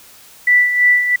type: tone with tremolo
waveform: sine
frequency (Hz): 1971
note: B6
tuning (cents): -4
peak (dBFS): -7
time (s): 0.47-1.16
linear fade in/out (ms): 5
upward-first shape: sine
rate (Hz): 3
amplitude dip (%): 60
effects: white hiss -43 dBFS RMS until 1.2 s